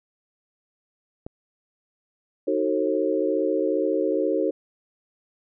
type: click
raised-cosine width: 2 ms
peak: -21 dBFS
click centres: 1.265 s
type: chord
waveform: sine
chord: D# diminished seventh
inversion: none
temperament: just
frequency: 311.1 / 373.4 / 448 / 537.6 Hz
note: D#4 / F#4 / A4 / C5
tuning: 0 / +16 / +31 / +47 cents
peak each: -26 dBFS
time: 2.47-4.51 s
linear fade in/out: 10 ms
effects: none